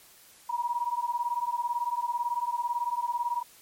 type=beating tone pair; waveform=sine; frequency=949 / 967 Hz; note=A#5 / B5; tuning=+31 / -37 cents; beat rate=18 Hz; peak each=-30 dBFS; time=0.49-3.43 s; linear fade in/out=10 ms; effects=white hiss -55 dBFS RMS until 3.61 s + MP3 64 kbps